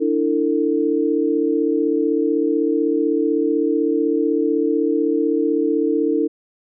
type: chord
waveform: sine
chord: D suspended second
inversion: none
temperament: equal with one note detuned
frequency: 293.7 / 329.6 / 449.8 Hz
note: D4 / E4 / A4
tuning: 0 / 0 / +38 cents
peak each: -20 dBFS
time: 0-6.28 s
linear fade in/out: 20 ms
effects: none